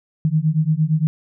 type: beating tone pair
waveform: sine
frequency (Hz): 152.1 / 160.8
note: D#3 / E3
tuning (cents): -39 / -43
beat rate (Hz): 8.7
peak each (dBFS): -18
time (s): 0.25-1.07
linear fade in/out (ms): 0
effects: none